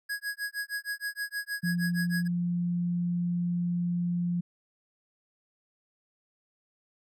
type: tone with tremolo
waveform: square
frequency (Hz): 1661.2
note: G#6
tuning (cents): 0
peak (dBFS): -30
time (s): 0.09-2.28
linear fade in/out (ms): 10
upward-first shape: sine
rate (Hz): 6.4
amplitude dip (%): 100
type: tone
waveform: sine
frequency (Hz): 174.61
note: F3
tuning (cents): 0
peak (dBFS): -26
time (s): 1.63-4.41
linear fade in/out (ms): 10
effects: none